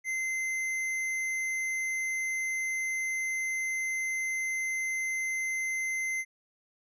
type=tone with tanh clipping; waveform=sine; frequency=2070 Hz; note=C7; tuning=19 cents flat; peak=-31 dBFS; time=0.04-6.25 s; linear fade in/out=50 ms; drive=12 dB; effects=resampled to 32000 Hz